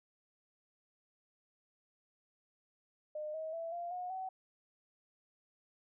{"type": "tone with pitch steps", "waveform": "sine", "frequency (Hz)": [608, 634.9, 663, 692.4, 723, 755], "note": ["D#5", "D#5", "E5", "F5", "F#5", "F#5"], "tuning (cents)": [-40, 35, 10, -15, -40, 35], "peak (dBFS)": -38, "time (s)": [3.15, 4.29], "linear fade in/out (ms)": 5, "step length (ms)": 190, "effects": []}